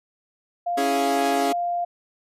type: tone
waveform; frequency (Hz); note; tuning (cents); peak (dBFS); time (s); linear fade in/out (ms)
sine; 698.5; F5; 0; -22; 0.66-1.85; 10
type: chord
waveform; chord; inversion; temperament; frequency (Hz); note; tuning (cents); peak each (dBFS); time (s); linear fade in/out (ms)
sawtooth; C# minor; none; equal; 277.2 / 329.6 / 415.3; C#4 / E4 / G#4; 0 / 0 / 0; -21 / -27 / -22; 0.77-1.53; 10
effects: resampled to 32000 Hz